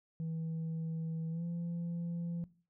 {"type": "tone with pitch glide", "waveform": "sine", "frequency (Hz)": [162.3, 170.66], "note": ["E3", "F3"], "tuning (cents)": [-27, -40], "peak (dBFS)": -33, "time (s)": [0.2, 2.44], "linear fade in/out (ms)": 0, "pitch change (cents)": 87, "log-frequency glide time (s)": [1.3, 1.44], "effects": ["noise-tail reverb RT60 0.4 s tail -20 dB re dry", "tanh soft clip ceiling -34 dBFS"]}